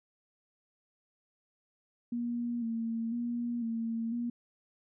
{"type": "tone with vibrato", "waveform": "sine", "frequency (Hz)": 233.1, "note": "A#3", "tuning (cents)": 0, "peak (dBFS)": -31, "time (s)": [2.12, 4.3], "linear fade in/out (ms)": 5, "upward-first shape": "square", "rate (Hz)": 1, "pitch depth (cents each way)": 38, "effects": []}